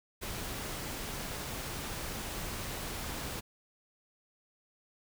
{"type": "noise", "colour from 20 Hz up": "pink", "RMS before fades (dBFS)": -39, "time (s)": [0.21, 3.41], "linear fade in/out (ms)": 20, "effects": []}